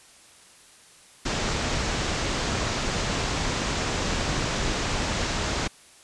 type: low-pass noise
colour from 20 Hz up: pink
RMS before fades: -27 dBFS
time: 1.25-5.68 s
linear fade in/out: 10 ms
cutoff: 7500 Hz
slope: 48 dB/octave
effects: white hiss -52 dBFS RMS until 6.03 s + resampled to 24000 Hz